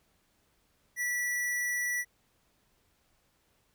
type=tone; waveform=square; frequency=1954 Hz; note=B6; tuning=19 cents flat; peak=-30 dBFS; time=0.96-2.05 s; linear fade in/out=50 ms; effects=pink hiss -71 dBFS RMS until 3.74 s